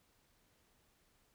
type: silence
effects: pink hiss -73 dBFS RMS until 1.34 s